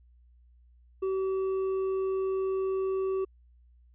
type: tone with hard clipping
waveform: sine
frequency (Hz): 382.1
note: G4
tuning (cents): -44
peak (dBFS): -28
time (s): 1.02-3.25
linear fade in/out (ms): 10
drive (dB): 4
effects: added 60 Hz sine -56 dBFS peak until 3.94 s + resampled to 8000 Hz